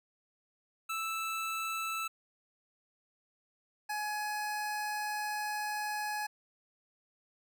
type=tone pair in turn; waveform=25% pulse; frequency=1318.5 / 841.5 Hz; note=E6 / G#5; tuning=0 / +23 cents; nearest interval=minor sixth; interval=777 cents; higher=first; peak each=-30 / -30 dBFS; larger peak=neither; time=0.89-2.08 / 3.89-6.27 s; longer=second; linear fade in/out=10 ms; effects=none